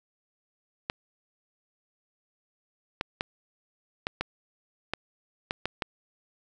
clicks, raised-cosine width 0.3 ms, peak -12 dBFS, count 9, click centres 0.899 / 3.011 / 3.209 / 4.069 / 4.21 / 4.936 / 5.509 / 5.656 / 5.822 s, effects none

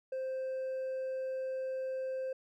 sine tone with hard clipping, 523.3 Hz, C5, in tune, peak -35 dBFS, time 0.12-2.33 s, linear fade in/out 5 ms, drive 2 dB, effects none

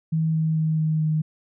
sine tone with pitch steps, 160 / 158.89 / 157.8 / 156.71 / 155.62 Hz, D#3 / D#3 / D#3 / D#3 / D#3, +49 / +37 / +25 / +13 / +1 cents, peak -19 dBFS, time 0.12-1.22 s, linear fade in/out 10 ms, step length 220 ms, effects none

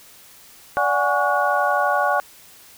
sine tone cluster, 583 / 734 / 826 / 1121 / 1453 Hz, D5 / F#5 / G#5 / C#6 / F#6, -13 / -14 / -10 / +19 / -32 cents, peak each -23 dBFS, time 0.77-2.2 s, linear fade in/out 0 ms, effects white hiss -47 dBFS RMS until 2.77 s

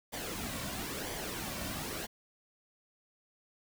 pink noise with flanger, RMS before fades -39 dBFS, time 0.12-2.07 s, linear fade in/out 20 ms, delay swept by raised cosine 0.74 to 2.44 ms, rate 1 Hz, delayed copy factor -0.55, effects none

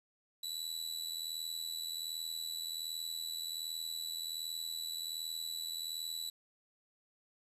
sawtooth tone with amplitude modulation, 3951 Hz, B7, in tune, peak -32 dBFS, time 0.43-6.3 s, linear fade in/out 5 ms, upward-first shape sine, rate 81.3 Hz, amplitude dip 70%, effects resampled to 32000 Hz + 10-bit

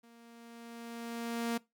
sawtooth tone with level ramp, 233.1 Hz, A#3, in tune, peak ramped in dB -53 to -26 dBFS, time 0.03-1.58 s, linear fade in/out 10 ms, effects noise-tail reverb RT60 0.2 s tail -21 dB re dry + MP3 96 kbps

